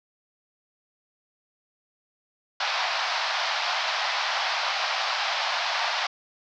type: band-pass noise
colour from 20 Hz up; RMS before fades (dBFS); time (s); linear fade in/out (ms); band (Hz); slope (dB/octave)
pink; -27; 2.6-6.07; 5; 660 to 5300; 48
effects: none